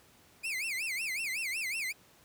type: tone with vibrato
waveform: 40% pulse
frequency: 2349 Hz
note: D7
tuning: in tune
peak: -32 dBFS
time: 0.43-1.93 s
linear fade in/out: 20 ms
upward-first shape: sine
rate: 5.4 Hz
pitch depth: 260 cents each way
effects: pink hiss -61 dBFS RMS until 2.24 s + high-pass 80 Hz 12 dB/octave